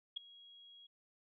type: tone with ADSR envelope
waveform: sine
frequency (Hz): 3300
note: G#7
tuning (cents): -12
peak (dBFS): -34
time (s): 0.16-0.87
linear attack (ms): 12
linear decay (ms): 5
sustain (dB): -22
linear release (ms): 11
effects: none